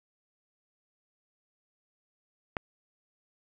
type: click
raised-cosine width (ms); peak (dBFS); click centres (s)
0.5; -15; 2.568
effects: none